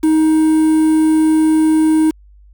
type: tone with quantisation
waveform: triangle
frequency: 314.2 Hz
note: D#4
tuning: 17 cents sharp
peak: -7 dBFS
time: 0.03-2.11 s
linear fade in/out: 10 ms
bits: 5
effects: added 50 Hz sine -41 dBFS peak until 2.53 s